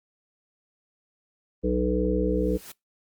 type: harmonic tone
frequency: 61.74 Hz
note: B1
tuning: in tune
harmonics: 1 / 3 / 5 / 7 / 8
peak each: -28 / -28 / -28 / -28 / -28 dBFS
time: 1.63-2.58 s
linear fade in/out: 20 ms
type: noise with exponential growth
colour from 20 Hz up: white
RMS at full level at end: -40 dBFS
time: 2.21-2.72 s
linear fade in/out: 5 ms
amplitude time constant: 110 ms
effects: noise-tail reverb RT60 0.2 s tail -24 dB re dry + Opus 24 kbps